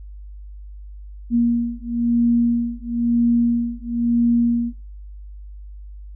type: beating tone pair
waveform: sine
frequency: 235.6 / 236.6 Hz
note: A#3 / A#3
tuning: +19 / +26 cents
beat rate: 1 Hz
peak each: -19 dBFS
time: 1.3-4.73 s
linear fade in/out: 50 ms
effects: noise-tail reverb RT60 0.3 s tail -20 dB re dry + added 50 Hz sine -34 dBFS peak until 6.15 s